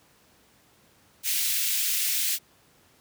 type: high-pass noise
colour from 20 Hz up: white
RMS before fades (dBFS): -26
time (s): 1.23-2.39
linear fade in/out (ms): 50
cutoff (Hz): 2100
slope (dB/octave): 24
effects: pink hiss -60 dBFS RMS until 3 s + high-pass 80 Hz 12 dB/octave